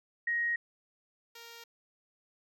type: tone pair in turn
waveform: sine / 5% pulse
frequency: 1881 / 465.3 Hz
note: A#6 / A#4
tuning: +15 / -3 cents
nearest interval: 2 octaves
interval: 2418 cents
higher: first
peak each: -28 / -36 dBFS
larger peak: first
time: 0.27-0.56 / 1.35-1.64 s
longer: neither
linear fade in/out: 5 ms
effects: none